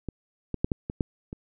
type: clicks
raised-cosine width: 3 ms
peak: -19 / -16 / -10 / -12 / -18 / -11 / -23 dBFS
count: 7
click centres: 0.087 / 0.543 / 0.645 / 0.718 / 0.899 / 1.008 / 1.329 s
effects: none